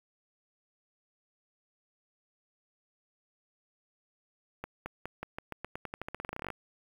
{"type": "accelerating click train", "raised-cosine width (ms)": 0.5, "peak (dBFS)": -22, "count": 24, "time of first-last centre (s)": [4.64, 6.503], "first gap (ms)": 220, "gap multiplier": 0.89, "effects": ["8-bit"]}